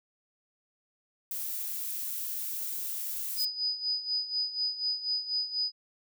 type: noise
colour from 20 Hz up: violet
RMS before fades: -35 dBFS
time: 1.31-3.45 s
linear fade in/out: 2 ms
type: tone with tremolo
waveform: sine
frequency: 4978 Hz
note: D#8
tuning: in tune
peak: -26 dBFS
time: 3.36-5.72 s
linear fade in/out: 50 ms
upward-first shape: sine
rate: 4.1 Hz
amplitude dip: 75%
effects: none